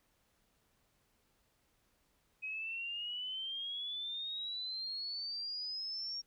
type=exponential sweep; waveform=sine; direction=up; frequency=2526 to 5590 Hz; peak=-38 dBFS; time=2.42-6.22 s; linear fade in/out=20 ms; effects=pink hiss -75 dBFS RMS until 6.26 s